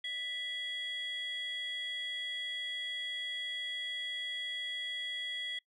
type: tone pair together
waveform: sine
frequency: 1975 / 3322 Hz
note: B6 / G#7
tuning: 0 / 0 cents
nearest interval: major sixth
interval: 900 cents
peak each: -39 / -36 dBFS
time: 0.04-5.59 s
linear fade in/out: 5 ms
effects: noise-tail reverb RT60 0.1 s tail -24 dB re dry + tanh soft clip ceiling -31 dBFS